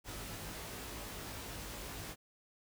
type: noise with comb filter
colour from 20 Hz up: pink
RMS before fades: -45 dBFS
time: 0.04-2.16 s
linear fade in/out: 50 ms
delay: 19 ms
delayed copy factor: +0.9
effects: none